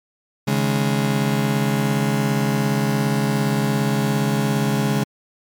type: chord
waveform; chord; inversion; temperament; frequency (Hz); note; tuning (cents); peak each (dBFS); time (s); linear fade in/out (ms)
35% pulse; C# suspended second; none; just; 138.59 / 155.92 / 207.9; C#3 / D#3 / G#3; 0 / +4 / +2; -19 / -25 / -19; 0.47-5.04; 10
effects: MP3 96 kbps

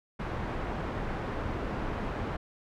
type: low-pass noise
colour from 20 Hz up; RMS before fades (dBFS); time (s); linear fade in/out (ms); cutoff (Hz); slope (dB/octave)
pink; -34; 0.19-2.37; 10; 1500; 12
effects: none

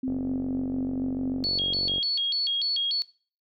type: tone with tremolo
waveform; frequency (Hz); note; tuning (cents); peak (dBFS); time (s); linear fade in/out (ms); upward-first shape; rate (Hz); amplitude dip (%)
sine; 260; C4; -11; -25; 0.03-1.44; 5; triangle; 4.2; 30
type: click train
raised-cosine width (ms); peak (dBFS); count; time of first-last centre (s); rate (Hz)
2; -23; 90; 0.08-1.982; 46.8
type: tone with vibrato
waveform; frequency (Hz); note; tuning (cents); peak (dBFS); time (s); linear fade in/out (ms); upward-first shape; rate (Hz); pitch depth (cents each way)
sine; 3804; A#7; +34; -24; 1.44-3.02; 0; square; 3.4; 260
effects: noise-tail reverb RT60 0.4 s tail -19 dB re dry

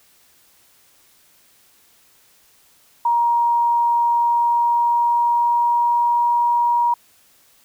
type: tone with pitch glide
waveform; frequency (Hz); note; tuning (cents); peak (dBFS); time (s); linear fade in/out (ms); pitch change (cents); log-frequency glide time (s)
sine; 944 to 952.2; A#5 to A#5; +22 to +37; -14; 3.05-6.94; 5; +15; 4.09-6.32
effects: white hiss -55 dBFS RMS until 7.64 s

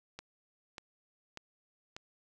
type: click train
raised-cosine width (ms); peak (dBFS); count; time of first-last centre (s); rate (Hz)
0.2; -26; 4; 0.19-1.965; 1.69
effects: none

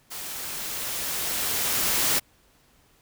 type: noise with level ramp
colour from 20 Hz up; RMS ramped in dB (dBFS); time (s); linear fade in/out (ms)
white; -36 to -22; 0.1-2.2; 20
effects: pink hiss -61 dBFS RMS until 3.01 s

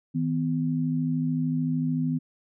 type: tone pair together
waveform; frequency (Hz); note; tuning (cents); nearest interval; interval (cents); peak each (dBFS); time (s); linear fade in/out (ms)
sine; 159.07 / 252.5; D#3 / B3; +39 / +39; minor sixth; 800; -26; 0.14-2.19; 20
effects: none

